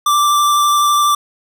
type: tone with vibrato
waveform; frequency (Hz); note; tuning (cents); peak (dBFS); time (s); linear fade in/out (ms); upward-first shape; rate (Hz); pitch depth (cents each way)
square; 1174.7; D6; 0; -11; 0.06-1.15; 5; triangle; 12; 14
effects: none